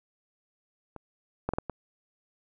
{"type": "clicks", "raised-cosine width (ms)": 1, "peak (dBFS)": [-27, -14, -15, -13, -19], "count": 5, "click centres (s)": [0.963, 1.49, 1.536, 1.585, 1.697], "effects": []}